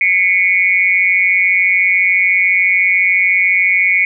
sine tone with amplitude modulation, 2214 Hz, C#7, 3 cents flat, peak -5 dBFS, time 0.01-4.05 s, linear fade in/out 2 ms, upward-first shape sine, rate 186 Hz, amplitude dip 95%, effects none

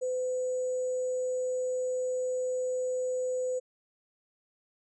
sine tone with sample-and-hold, 508 Hz, B4, 49 cents sharp, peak -28 dBFS, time 0.01-3.6 s, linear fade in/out 20 ms, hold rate 7350 Hz, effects resampled to 24000 Hz

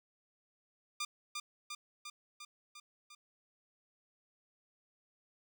10% pulse tone with echo, 1200 Hz, D6, 37 cents sharp, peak -27 dBFS, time 1-1.05 s, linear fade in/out 5 ms, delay 350 ms, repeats 6, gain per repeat -3 dB, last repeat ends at 3.15 s, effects none

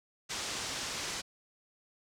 white low-pass noise, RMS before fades -38 dBFS, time 0.29-1.22 s, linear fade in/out 20 ms, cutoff 7300 Hz, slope 24 dB/octave, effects none

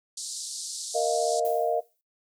white band-pass noise, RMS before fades -36 dBFS, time 0.17-1.4 s, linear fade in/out 5 ms, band 4000 to 9200 Hz, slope 48 dB/octave
sine chord, Bb suspended fourth, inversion none, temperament equal, 466.2 / 622.3 / 698.5 Hz, Bb4 / Eb5 / F5, 0 / 0 / 0 cents, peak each -27 dBFS, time 0.94-1.81 s, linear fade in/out 20 ms
violet noise with exponential decay, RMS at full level -38 dBFS, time 1.45-2.01 s, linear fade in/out 0 ms, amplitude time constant 120 ms
effects noise-tail reverb RT60 0.2 s tail -18 dB re dry

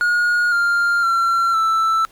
triangle tone with pitch steps, 1437 / 1398.5 / 1361.1 / 1324.6 Hz, F6 / F6 / F6 / E6, +49 / +2 / -45 / +8 cents, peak -12 dBFS, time 0.01-2.05 s, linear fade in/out 0 ms, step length 510 ms, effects pink hiss -51 dBFS RMS until 2.11 s + MP3 96 kbps

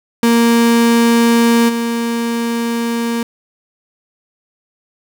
35% pulse tone with level steps, 233.1 Hz, A#3, in tune, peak -7 / -14 dBFS, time 0.23-3.23 s, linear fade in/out 2 ms, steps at 1.68 s, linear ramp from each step 20 ms, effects none

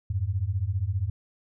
sine beating tone pair, 87.8 / 102.8 Hz, F2 / G#2, +10 / -17 cents, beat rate 15 Hz, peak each -28 / -27 dBFS, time 0.1-1.1 s, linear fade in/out 5 ms, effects none

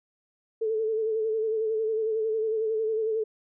sine tone with vibrato, 440 Hz, A4, in tune, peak -24 dBFS, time 0.61-3.24 s, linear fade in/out 10 ms, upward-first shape sine, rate 11 Hz, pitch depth 42 cents each way, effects none

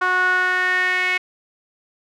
sawtooth tone with band-pass filter sweep, 366.3 Hz, F#4, 17 cents flat, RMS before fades -19 dBFS, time 0.01-1.18 s, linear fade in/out 10 ms, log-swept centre 1300 to 2200 Hz, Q 5.6, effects none

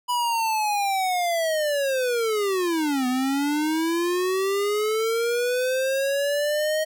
square linear two-way sweep, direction down then up, 987.8 to 248.9 to 629 Hz, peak -22 dBFS, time 0.08-6.85 s, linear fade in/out 20 ms, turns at 3.07 s, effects none

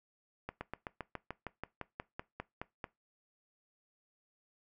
slowing click train, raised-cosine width 0.5 ms, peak -24 dBFS, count 15, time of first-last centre 0.49-2.842 s, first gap 120 ms, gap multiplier 1.05, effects noise-tail reverb RT60 0.2 s tail -20 dB re dry

